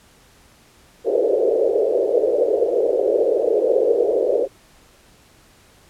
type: band-pass noise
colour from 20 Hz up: pink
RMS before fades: -18 dBFS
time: 1.04-4.48 s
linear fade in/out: 50 ms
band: 410 to 540 Hz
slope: 48 dB/octave
effects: pink hiss -52 dBFS RMS until 5.89 s + low-pass 12000 Hz 12 dB/octave